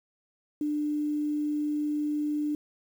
sine tone with quantisation, 297.8 Hz, D4, 24 cents sharp, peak -26 dBFS, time 0.61-2.55 s, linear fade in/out 2 ms, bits 9, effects none

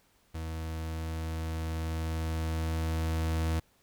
40% pulse tone with level ramp, 80.6 Hz, E2, 38 cents flat, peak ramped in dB -34 to -26 dBFS, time 0.34-3.6 s, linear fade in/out 10 ms, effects pink hiss -67 dBFS RMS until 3.82 s

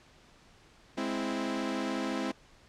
sawtooth chord, Ab augmented, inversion none, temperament equal, 207.7 / 261.6 / 329.6 Hz, Ab3 / C4 / E4, 0 / 0 / 0 cents, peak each -33 / -30 / -32 dBFS, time 0.97-2.32 s, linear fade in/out 10 ms, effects pink hiss -59 dBFS RMS until 2.68 s + low-pass 6000 Hz 12 dB/octave

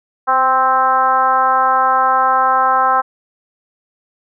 sine tone with frequency modulation, 1046.5 Hz, C6, in tune, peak -10 dBFS, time 0.27-3.02 s, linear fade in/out 20 ms, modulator 263 Hz, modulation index 1.4, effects none

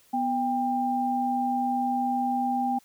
sine tone pair together, 247.5 / 795 Hz, B3 / G5, +4 / +24 cents, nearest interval octave + minor sixth, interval 2020 cents, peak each -28 / -25 dBFS, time 0.13-2.79 s, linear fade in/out 10 ms, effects white hiss -60 dBFS RMS until 2.84 s

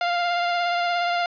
sawtooth tone with vibrato, 698.5 Hz, F5, in tune, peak -17 dBFS, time 0.01-1.26 s, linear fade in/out 2 ms, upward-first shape triangle, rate 17 Hz, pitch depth 21 cents each way, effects resampled to 11025 Hz + 9-bit

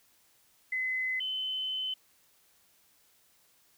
sine tone pair in turn, 2033 / 3046 Hz, B6 / F#7, +50 / +50 cents, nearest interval perfect fifth, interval 700 cents, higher second, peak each -29 / -31 dBFS, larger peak first, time 0.72-1.2 / 1.2-1.94 s, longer second, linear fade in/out 5 ms, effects white hiss -66 dBFS RMS until 3.77 s

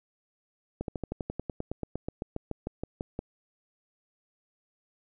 slowing click train, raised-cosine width 2 ms, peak -19 dBFS, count 21, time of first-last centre 0.81-3.191 s, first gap 72 ms, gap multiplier 1.05, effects none

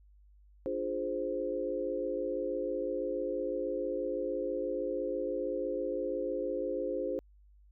sine chord, D half-diminished seventh, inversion none, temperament equal, 293.7 / 349.2 / 415.3 / 523.3 Hz, D4 / F4 / Ab4 / C5, 0 / 0 / 0 / 0 cents, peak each -40 / -38 / -38 / -34 dBFS, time 0.66-7.19 s, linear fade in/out 0 ms, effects added 50 Hz sine -57 dBFS peak until 7.71 s

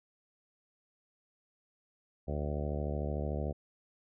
harmonic tone with a mistuned harmonic, 73.42 Hz, D2, in tune, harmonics 1 / 2 / 3 / 4 / 5 / 6 / 7 / 8 / 9 / 10, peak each -35 / -39 / -42 / -47 / -44 / -45 / -44 / -44 / -46 / -51 dBFS, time 2.27-3.53 s, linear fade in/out 20 ms, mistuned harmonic 10, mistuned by +49 cents, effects none

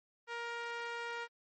sawtooth tone with band-pass filter, 470 Hz, A#4, 14 cents sharp, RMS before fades -41 dBFS, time 0.27-1.28 s, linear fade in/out 50 ms, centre 1600 Hz, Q 1.1, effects MP3 32 kbps

